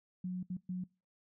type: tone bursts at uneven times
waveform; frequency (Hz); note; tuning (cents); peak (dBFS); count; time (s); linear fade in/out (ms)
sine; 182.2; F#3; -26; -35; 3; 0.24-0.43 / 0.5-0.57 / 0.69-0.84; 5
effects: noise-tail reverb RT60 0.3 s tail -24 dB re dry